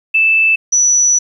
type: tone pair in turn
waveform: sine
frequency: 2637 / 5920 Hz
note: E7 / F#8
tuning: 0 / 0 cents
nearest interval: octave + major second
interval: 1400 cents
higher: second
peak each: -8 dBFS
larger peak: neither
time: 0.14-0.56 / 0.72-1.19 s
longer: second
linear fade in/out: 10 ms
effects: 8-bit